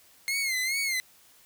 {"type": "tone with vibrato", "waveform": "sawtooth", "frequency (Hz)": 2121, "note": "C7", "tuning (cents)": 23, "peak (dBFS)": -23, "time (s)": [0.28, 1], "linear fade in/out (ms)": 0, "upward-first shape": "sine", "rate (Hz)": 2.4, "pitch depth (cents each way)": 93, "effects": ["white hiss -58 dBFS RMS until 1.45 s"]}